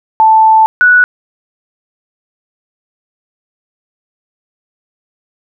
sine tone pair in turn, 880 / 1474 Hz, A5 / F#6, 0 / -7 cents, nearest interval major sixth, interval 893 cents, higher second, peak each -3 dBFS, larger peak neither, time 0.2-0.66 / 0.81-1.04 s, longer first, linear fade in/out 0 ms, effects none

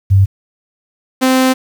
sine / sawtooth tone pair in turn, 97.2 / 259.5 Hz, G2 / C4, -14 / -14 cents, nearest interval octave + perfect fourth, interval 1700 cents, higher second, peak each -5 dBFS, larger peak neither, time 0.1-0.26 / 1.21-1.54 s, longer second, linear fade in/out 20 ms, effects 7-bit

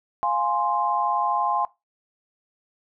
sine chord, F minor, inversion none, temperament equal, 698.5 / 830.6 / 1046.5 Hz, F5 / Ab5 / C6, 0 / 0 / 0 cents, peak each -28 / -24 / -24 dBFS, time 0.23-1.65 s, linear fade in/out 0 ms, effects noise-tail reverb RT60 0.2 s tail -18 dB re dry

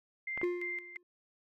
sine tone with tremolo, 2093 Hz, C7, in tune, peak -35 dBFS, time 0.27-0.97 s, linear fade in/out 5 ms, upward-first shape square, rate 2.9 Hz, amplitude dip 75%
clicks, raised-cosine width 0.5 ms, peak -26 dBFS, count 2, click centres 0.376 / 0.415 s
triangle tone with exponential decay, 353.6 Hz, F4, 22 cents sharp, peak -25 dBFS, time 0.43-1.03 s, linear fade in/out 2 ms, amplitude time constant 130 ms
effects none

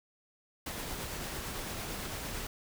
pink noise with tremolo, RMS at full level -38 dBFS, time 0.66-2.47 s, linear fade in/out 5 ms, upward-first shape triangle, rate 8.9 Hz, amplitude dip 25%, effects none

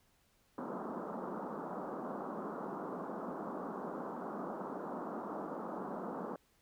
pink band-pass noise, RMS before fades -42 dBFS, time 0.58-6.36 s, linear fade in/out 2 ms, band 180 to 1300 Hz, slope 48 dB/octave, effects pink hiss -72 dBFS RMS until 6.61 s

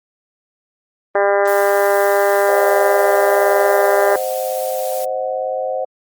harmonic tone, 200.3 Hz, G3, 38 cents sharp, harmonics 2 / 3 / 4 / 5 / 6 / 7 / 8 / 9 / 10, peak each -17 / -15 / -20 / -25 / -26 / -28 / -25 / -28 / -31 dBFS, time 1.15-4.16 s, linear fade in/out 2 ms
blue noise, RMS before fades -30 dBFS, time 1.45-5.05 s, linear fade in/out 5 ms
sine chord, C diminished, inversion none, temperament equal, 523.3 / 622.3 / 740 Hz, C5 / Eb5 / Gb5, 0 / 0 / 0 cents, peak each -21 / -24 / -24 dBFS, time 2.48-5.85 s, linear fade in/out 10 ms
effects Opus 24 kbps

